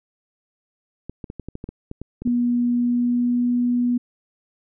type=clicks; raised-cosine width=3 ms; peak=-19 dBFS; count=12; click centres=1.096 / 1.242 / 1.301 / 1.397 / 1.486 / 1.554 / 1.641 / 1.69 / 1.914 / 2.016 / 2.22 / 2.275 s
type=tone with pitch glide; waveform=sine; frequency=241.7 to 243.7 Hz; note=B3 to B3; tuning=-37 to -23 cents; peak=-17 dBFS; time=2.25-3.98 s; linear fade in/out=10 ms; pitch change=+14 cents; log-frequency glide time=2.73-3.49 s
effects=none